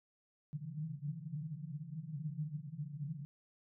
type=band-pass noise; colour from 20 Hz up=white; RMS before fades=-43 dBFS; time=0.53-3.25 s; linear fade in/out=0 ms; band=140 to 160 Hz; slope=96 dB/octave; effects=none